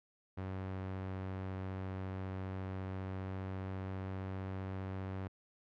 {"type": "tone with pitch glide", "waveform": "sawtooth", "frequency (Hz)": [94.6, 95.2], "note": ["F#2", "F#2"], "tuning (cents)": [39, 50], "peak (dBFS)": -35, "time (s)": [0.37, 5.28], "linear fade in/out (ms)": 10, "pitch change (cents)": 11, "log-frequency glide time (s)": [2.52, 4.54], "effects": ["low-pass 2000 Hz 12 dB/octave"]}